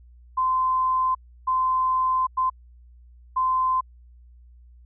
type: tone bursts at uneven times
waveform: sine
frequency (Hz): 1033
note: C6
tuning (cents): -22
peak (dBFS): -19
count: 4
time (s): 0.37-1.15 / 1.47-2.27 / 2.37-2.5 / 3.36-3.81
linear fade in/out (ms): 10
effects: added 60 Hz sine -47 dBFS peak until 4.85 s